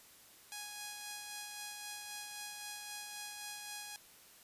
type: tone with tremolo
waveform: 5% pulse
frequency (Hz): 830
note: G#5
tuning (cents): -1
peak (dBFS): -31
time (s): 0.52-3.96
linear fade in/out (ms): 0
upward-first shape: sine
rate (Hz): 3.8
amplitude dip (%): 30
effects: white hiss -60 dBFS RMS until 4.43 s + resampled to 32000 Hz